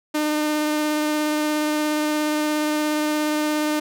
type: tone with vibrato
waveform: sawtooth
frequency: 302.8 Hz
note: D#4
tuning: 47 cents flat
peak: -16 dBFS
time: 0.14-3.8 s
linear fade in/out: 10 ms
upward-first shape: sine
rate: 17 Hz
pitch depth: 9 cents each way
effects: none